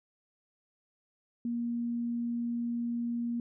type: tone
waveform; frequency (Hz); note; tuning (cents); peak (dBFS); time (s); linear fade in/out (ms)
sine; 236.5; A#3; +25; -30; 1.45-3.4; 2
effects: none